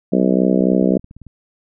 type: harmonic tone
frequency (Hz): 63.6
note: C2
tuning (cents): -48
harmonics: 3 / 4 / 5 / 6 / 7 / 8 / 9 / 10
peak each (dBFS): -16 / -18 / -20 / -22 / -23 / -24 / -25 / -26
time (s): 0.12-0.98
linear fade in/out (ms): 10
type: clicks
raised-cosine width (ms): 5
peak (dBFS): -26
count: 11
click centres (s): 0.609 / 0.724 / 0.822 / 0.913 / 0.958 / 0.995 / 1.044 / 1.111 / 1.166 / 1.217 / 1.267
effects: none